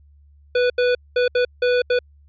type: tone bursts at uneven times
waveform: square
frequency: 493.4 Hz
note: B4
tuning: 2 cents flat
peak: -16 dBFS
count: 6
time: 0.55-0.7 / 0.78-0.95 / 1.16-1.28 / 1.35-1.45 / 1.62-1.82 / 1.9-1.99 s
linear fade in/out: 5 ms
effects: added 72 Hz sine -48 dBFS peak until 2.28 s + resampled to 11025 Hz